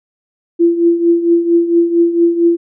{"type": "tone with tremolo", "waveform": "sine", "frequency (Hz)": 340, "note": "F4", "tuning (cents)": -46, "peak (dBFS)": -5, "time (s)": [0.59, 2.57], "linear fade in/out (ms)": 20, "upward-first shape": "triangle", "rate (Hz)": 4.4, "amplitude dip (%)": 75, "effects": []}